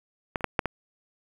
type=clicks; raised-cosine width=0.5 ms; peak=-11 / -24 / -8 / -6 / -12 dBFS; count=5; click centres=0.358 / 0.408 / 0.443 / 0.592 / 0.657 s; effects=7-bit